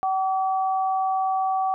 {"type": "tone pair together", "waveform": "sine", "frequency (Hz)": [762, 1147.3], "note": ["G5", "D6"], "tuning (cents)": [-49, -41], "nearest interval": "perfect fifth", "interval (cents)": 708, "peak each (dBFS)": [-21, -29], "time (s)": [0.03, 1.74], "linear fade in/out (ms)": 0, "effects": []}